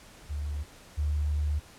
sine tone pair in turn, 73.42 / 74.36 Hz, D2 / D2, 0 / +22 cents, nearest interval unison, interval 22 cents, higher second, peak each -30 / -25 dBFS, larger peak second, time 0.29-0.64 / 0.97-1.6 s, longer second, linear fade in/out 20 ms, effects pink hiss -52 dBFS RMS until 1.78 s + low-pass 11000 Hz 12 dB/octave

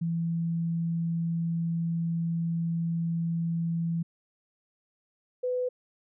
sine tone pair in turn, 167 / 500.4 Hz, E3 / B4, +23 / +23 cents, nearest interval octave + perfect fifth, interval 1900 cents, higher second, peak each -26 / -26 dBFS, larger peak neither, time 0.01-4.03 / 5.43-5.69 s, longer first, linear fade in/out 10 ms, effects none

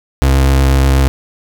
35% pulse tone with vibrato, 67.2 Hz, C2, 47 cents sharp, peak -6 dBFS, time 0.22-1.08 s, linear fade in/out 0 ms, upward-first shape sine, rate 8.1 Hz, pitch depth 16 cents each way, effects none

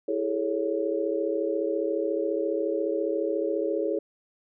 sine chord, A major seventh, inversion second, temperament equal with one note detuned, 329.6 / 405.6 / 440 / 554.4 Hz, E4 / G#4 / A4 / C#5, 0 / -41 / 0 / 0 cents, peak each -30 dBFS, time 0.08-3.99 s, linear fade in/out 5 ms, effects none

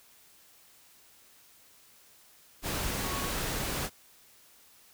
sine tone in noise, 1108.7 Hz, C#6, in tune, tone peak -40 dBFS, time 3.01-3.33 s, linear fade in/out 50 ms, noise pink, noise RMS -33 dBFS, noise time 2.62-3.9 s, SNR -10 dB, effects white hiss -59 dBFS RMS until 4.93 s

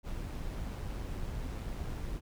brown noise with amplitude modulation, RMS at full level -37 dBFS, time 0.03-2.21 s, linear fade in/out 50 ms, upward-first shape sine, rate 109 Hz, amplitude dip 25%, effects none

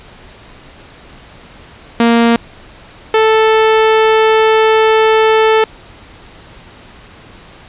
sawtooth tone pair in turn, 233.1 / 440 Hz, A#3 / A4, 0 / 0 cents, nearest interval major seventh, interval 1100 cents, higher second, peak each -3 dBFS, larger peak neither, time 2-2.36 / 3.14-5.64 s, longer second, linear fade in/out 2 ms, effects pink hiss -38 dBFS RMS until 7.68 s + resampled to 8000 Hz

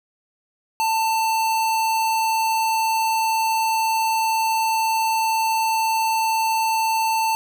square tone, 891 Hz, A5, 22 cents sharp, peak -19 dBFS, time 0.8-7.35 s, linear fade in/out 0 ms, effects none

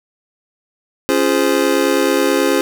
square chord, Db major seventh, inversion none, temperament just, 277.2 / 346.5 / 415.8 / 519.7 Hz, Db4 / F4 / Ab4 / C5, 0 / -14 / +2 / -12 cents, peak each -19 dBFS, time 1.09-2.61 s, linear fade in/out 0 ms, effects none

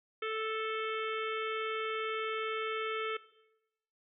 harmonic tone with a mistuned harmonic, 439.6 Hz, A4, 2 cents flat, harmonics 1 / 3 / 4 / 5 / 6 / 7 / 8, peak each -36 / -38 / -46 / -42 / -47 / -46 / -52 dBFS, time 0.22-3.17 s, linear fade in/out 5 ms, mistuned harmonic 7, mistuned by +24 cents, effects noise-tail reverb RT60 0.9 s tail -18 dB re dry

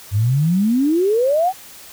sine exponential sweep, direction up, 95.5 to 784 Hz, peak -13 dBFS, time 0.11-1.53 s, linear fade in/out 50 ms, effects white hiss -40 dBFS RMS until 1.92 s

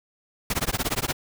pink noise with tremolo, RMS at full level -23 dBFS, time 0.5-1.13 s, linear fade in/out 2 ms, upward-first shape sine, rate 17 Hz, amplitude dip 100%, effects none

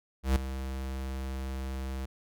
square tone with ADSR envelope, 66.1 Hz, C2, 18 cents sharp, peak -21 dBFS, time 0.23-2.06 s, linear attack 130 ms, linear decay 6 ms, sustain -13 dB, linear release 10 ms, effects none

